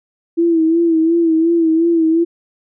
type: tone with vibrato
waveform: sine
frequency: 329.6 Hz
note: E4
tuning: in tune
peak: -10 dBFS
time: 0.37-2.25 s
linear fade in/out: 20 ms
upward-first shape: sine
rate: 2.8 Hz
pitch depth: 56 cents each way
effects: none